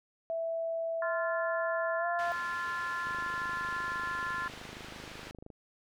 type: tone with pitch glide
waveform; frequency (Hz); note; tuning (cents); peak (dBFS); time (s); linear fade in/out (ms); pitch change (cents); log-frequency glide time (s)
sine; 659.3 to 689.3; E5 to F5; 0 to -23; -31; 0.3-2.32; 0; +77; 1.98-2.06
type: harmonic tone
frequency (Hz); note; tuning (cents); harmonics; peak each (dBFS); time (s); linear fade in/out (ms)
346.8; F4; -12; 3 / 4 / 5; -37 / -37 / -37; 1.02-4.48; 2
type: low-pass noise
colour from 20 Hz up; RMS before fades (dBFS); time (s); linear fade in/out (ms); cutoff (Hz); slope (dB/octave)
white; -48; 2.19-5.31; 0; 3200; 12
type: click train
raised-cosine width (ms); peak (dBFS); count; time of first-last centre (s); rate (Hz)
2; -34; 64; 3.07-5.502; 25.9
effects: none